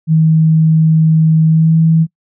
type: tone with pitch glide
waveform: sine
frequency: 159.2 to 161.98 Hz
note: D#3 to E3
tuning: +40 to -30 cents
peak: -6 dBFS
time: 0.07-2.07 s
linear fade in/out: 50 ms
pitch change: +30 cents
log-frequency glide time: 1.47-1.76 s
effects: noise-tail reverb RT60 0.1 s tail -25 dB re dry

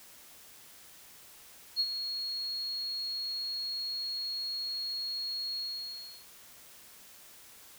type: tone with ADSR envelope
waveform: sine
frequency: 4308 Hz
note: C8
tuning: 50 cents sharp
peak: -24 dBFS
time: 1.76-6.26 s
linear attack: 40 ms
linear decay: 53 ms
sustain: -9 dB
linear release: 680 ms
effects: white hiss -54 dBFS RMS until 7.78 s

